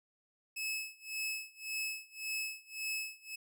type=tone with tremolo; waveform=sawtooth; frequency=2591 Hz; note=E7; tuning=30 cents flat; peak=-31 dBFS; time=0.56-3.36 s; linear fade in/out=10 ms; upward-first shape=sine; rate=1.8 Hz; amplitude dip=95%; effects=none